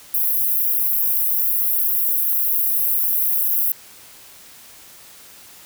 pink high-pass noise, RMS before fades -19 dBFS, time 0.14-3.72 s, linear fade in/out 2 ms, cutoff 12000 Hz, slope 48 dB/octave, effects white hiss -44 dBFS RMS until 5.65 s

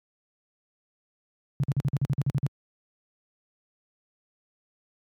sine tone bursts, 138.59 Hz, C#3, in tune, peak -20 dBFS, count 11, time 1.6-2.465 s, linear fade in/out 0 ms, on 35 ms, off 48 ms, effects high-pass 80 Hz 12 dB/octave + MP3 96 kbps

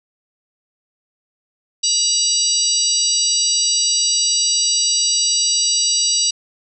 sine tone cluster, 2867 / 3828 / 4661 / 5800 / 7850 Hz, F7 / A#7 / D8 / F#8 / B8, +45 / +45 / -14 / -35 / -11 cents, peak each -25 / -23 / -19 / -20 / -20 dBFS, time 1.83-6.31 s, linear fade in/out 10 ms, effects none

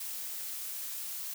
blue noise, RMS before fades -39 dBFS, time 0-1.34 s, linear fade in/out 5 ms, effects none

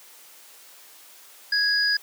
sine tone pair together, 1661.2 / 4929 Hz, G#6 / D#8, 0 / -17 cents, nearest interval octave + perfect fifth, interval 1883 cents, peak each -22 dBFS, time 1.52-1.97 s, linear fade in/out 5 ms, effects white hiss -49 dBFS RMS until 2.02 s + high-pass 400 Hz 12 dB/octave

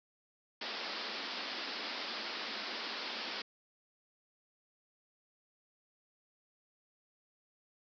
white band-pass noise, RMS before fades -41 dBFS, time 0.61-3.42 s, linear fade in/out 5 ms, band 200 to 5200 Hz, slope 96 dB/octave, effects none

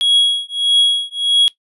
triangle tone with tremolo, 3320 Hz, G#7, 1 cent flat, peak -6 dBFS, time 0.01-1.48 s, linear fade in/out 0 ms, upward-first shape triangle, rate 1.6 Hz, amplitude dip 100%, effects noise-tail reverb RT60 0.1 s tail -18 dB re dry + resampled to 32000 Hz

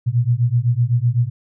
sine beating tone pair, 116.54 / 124.44 Hz, A#2 / B2, 0 / +14 cents, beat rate 7.9 Hz, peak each -17 dBFS, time 0.06-1.3 s, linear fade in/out 20 ms, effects none

